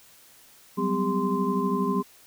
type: tone cluster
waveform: sine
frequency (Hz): 185.5 / 197.9 / 253.9 / 402.1 / 1039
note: F#3 / G3 / B3 / G4 / C6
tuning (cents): +5 / +17 / +48 / +44 / -12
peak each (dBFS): -29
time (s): 0.77-2.03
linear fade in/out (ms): 20
effects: white hiss -54 dBFS RMS until 2.26 s